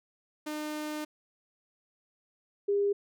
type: tone pair in turn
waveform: sawtooth / sine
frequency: 303.3 / 403.8 Hz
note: D#4 / G#4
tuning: -44 / -49 cents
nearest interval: perfect fourth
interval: 495 cents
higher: second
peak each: -30 / -24 dBFS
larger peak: second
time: 0.46-1.05 / 2.68-2.93 s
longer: first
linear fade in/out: 10 ms
effects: none